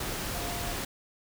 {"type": "tone in noise", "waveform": "sine", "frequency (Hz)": 698.5, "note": "F5", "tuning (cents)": 0, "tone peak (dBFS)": -40, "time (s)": [0.34, 0.73], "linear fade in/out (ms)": 5, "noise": "pink", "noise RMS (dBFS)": -34, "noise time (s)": [0, 0.85], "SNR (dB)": -9, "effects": []}